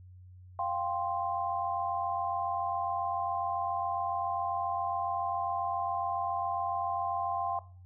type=chord; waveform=sine; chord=F suspended second; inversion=none; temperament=just; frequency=698.5 / 785.8 / 1047.7 Hz; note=F5 / G5 / C6; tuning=0 / +4 / +2 cents; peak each=-34 dBFS; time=0.59-7.59 s; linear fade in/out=2 ms; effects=noise-tail reverb RT60 0.4 s tail -17 dB re dry + added 91 Hz sine -49 dBFS peak until 7.85 s